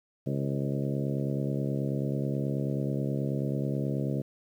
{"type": "harmonic tone with a mistuned harmonic", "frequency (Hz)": 69.3, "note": "C#2", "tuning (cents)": 0, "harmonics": [2, 3, 4, 5, 6, 7, 8, 9], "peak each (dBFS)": [-30, -34, -36, -38, -40, -41, -42, -43], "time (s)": [0.26, 4.22], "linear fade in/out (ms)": 10, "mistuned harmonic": 8, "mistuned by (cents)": -27, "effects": ["10-bit"]}